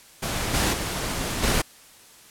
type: noise with level steps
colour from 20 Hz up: pink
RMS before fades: -27 / -22 / -28 / -22 dBFS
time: 0.22-1.62 s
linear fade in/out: 10 ms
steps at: 0.53 / 0.72 / 1.42 s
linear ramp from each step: 20 ms
effects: white hiss -50 dBFS RMS until 2.3 s + low-pass 12000 Hz 12 dB/octave